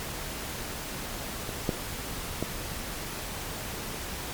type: clicks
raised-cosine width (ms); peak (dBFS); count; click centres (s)
2; -21 / -11 / -14; 3; 1.492 / 1.692 / 2.426
effects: pink hiss -36 dBFS RMS until 4.33 s + MP3 96 kbps